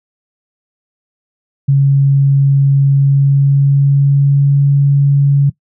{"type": "tone with pitch glide", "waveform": "sine", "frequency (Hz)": [138.59, 140.69], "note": ["C#3", "C#3"], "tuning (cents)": [0, 26], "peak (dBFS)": -6, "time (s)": [1.68, 5.5], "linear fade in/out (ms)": 10, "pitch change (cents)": 26, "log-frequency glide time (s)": [2.89, 4.62], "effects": ["noise-tail reverb RT60 0.1 s tail -19 dB re dry"]}